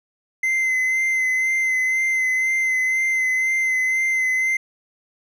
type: tone with vibrato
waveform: triangle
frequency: 2061 Hz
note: C7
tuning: 27 cents flat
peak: -16 dBFS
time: 0.43-4.57 s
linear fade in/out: 5 ms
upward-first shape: sine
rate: 2 Hz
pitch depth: 22 cents each way
effects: none